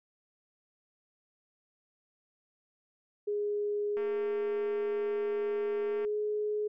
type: tone with pitch glide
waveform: sine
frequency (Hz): 413.7 to 421.2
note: G#4 to G#4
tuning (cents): -7 to +24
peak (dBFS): -29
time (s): 3.27-6.68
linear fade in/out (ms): 10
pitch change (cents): +31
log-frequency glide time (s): 5.85-6.17
type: click train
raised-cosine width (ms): 0.5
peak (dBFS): -32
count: 475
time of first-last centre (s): 3.97-6.049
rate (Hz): 228
effects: none